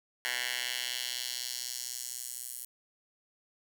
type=tone with high-pass filter sweep; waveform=10% pulse; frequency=124 Hz; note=B2; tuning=7 cents sharp; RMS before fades=-37 dBFS; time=0.25-2.65 s; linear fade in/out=0 ms; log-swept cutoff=1900 to 10000 Hz; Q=1.4; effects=none